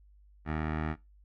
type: tone with low-pass filter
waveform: 15% pulse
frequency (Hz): 77.78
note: D#2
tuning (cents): 0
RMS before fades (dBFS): -33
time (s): 0.45-0.96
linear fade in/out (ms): 50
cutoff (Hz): 1800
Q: 1.8
effects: noise-tail reverb RT60 0.2 s tail -19 dB re dry + added 50 Hz sine -56 dBFS peak until 1.24 s